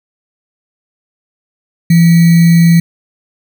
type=tone with sample-and-hold; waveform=sine; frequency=168.3 Hz; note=E3; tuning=36 cents sharp; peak=-3 dBFS; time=1.9-2.8 s; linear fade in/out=5 ms; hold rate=2100 Hz; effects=none